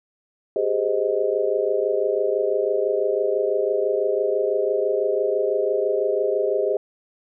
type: chord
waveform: sine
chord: Ab major seventh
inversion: third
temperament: just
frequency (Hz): 389.3 / 415.3 / 519.1 / 623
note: G4 / Ab4 / C5 / Eb5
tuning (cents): -12 / 0 / -14 / +2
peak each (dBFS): -25 / -23 / -25 / -25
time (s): 0.56-6.77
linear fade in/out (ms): 2
effects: none